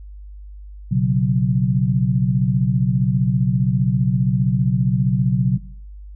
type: chord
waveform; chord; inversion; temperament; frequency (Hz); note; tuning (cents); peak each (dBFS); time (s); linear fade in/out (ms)
sine; B suspended second; none; equal; 123.47 / 138.59 / 185; B2 / C#3 / F#3; 0 / 0 / 0; -19; 0.91-5.58; 10
effects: noise-tail reverb RT60 0.6 s tail -19 dB re dry + added 50 Hz sine -34 dBFS peak until 6.15 s